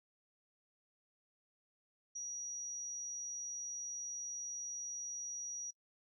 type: tone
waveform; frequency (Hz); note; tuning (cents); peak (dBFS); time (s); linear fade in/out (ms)
sine; 5780; F#8; -41; -40; 2.15-5.71; 10
effects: noise-tail reverb RT60 0.1 s tail -25 dB re dry